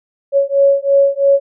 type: beating tone pair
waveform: sine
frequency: 554.4 / 557.4 Hz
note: C#5 / C#5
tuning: 0 / +9 cents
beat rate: 3 Hz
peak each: -12 dBFS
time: 0.32-1.4 s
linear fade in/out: 50 ms
effects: none